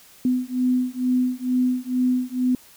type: beating tone pair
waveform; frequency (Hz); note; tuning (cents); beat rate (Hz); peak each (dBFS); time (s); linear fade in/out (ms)
sine; 251 / 253.2; B3 / B3; +28 / +43; 2.2; -22; 0.25-2.55; 2
effects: white hiss -50 dBFS RMS until 2.76 s